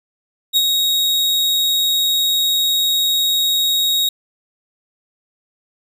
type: tone with ADSR envelope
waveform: 40% pulse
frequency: 3774 Hz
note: A#7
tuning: 21 cents sharp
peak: -9 dBFS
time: 0.53-4.09 s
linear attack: 37 ms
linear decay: 42 ms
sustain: -4 dB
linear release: 4 ms
effects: none